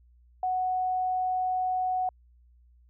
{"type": "tone", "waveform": "sine", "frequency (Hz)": 740, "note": "F#5", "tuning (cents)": 0, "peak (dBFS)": -25, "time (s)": [0.43, 2.09], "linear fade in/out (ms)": 2, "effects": ["added 60 Hz sine -56 dBFS peak until 2.89 s"]}